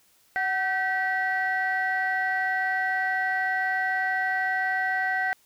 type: tone cluster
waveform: sine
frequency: 748 / 1543 / 1939 Hz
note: F#5 / G6 / B6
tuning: +19 / -28 / -32 cents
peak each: -27 dBFS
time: 0.36-5.33 s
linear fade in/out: 0 ms
effects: tanh soft clip ceiling -16 dBFS + white hiss -62 dBFS RMS until 5.45 s